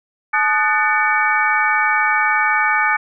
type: tone cluster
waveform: sine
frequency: 859 / 1232 / 1487 / 1780 / 2264 Hz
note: A5 / D#6 / F#6 / A6 / C#7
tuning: -42 / -17 / +8 / +20 / +36 cents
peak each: -20 dBFS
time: 0.33-2.97 s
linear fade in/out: 10 ms
effects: none